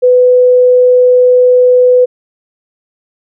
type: tone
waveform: sine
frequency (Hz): 499.1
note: B4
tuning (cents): +18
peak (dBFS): -3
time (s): 0.02-2.06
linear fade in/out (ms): 20
effects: none